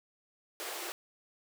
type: high-pass noise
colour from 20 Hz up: pink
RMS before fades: -40 dBFS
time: 0.6-0.92 s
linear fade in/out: 0 ms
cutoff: 330 Hz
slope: 96 dB/octave
effects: none